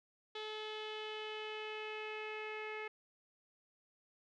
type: tone with low-pass filter sweep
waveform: sawtooth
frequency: 430.4 Hz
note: A4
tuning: 38 cents flat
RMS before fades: -44 dBFS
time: 0.35-2.88 s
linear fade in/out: 5 ms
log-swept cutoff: 3500 to 2300 Hz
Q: 4.3
effects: none